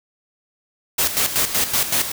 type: noise with tremolo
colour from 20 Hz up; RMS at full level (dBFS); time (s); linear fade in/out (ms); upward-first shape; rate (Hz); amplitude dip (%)
white; -18; 0.98-2.12; 10; square; 5.3; 65
effects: none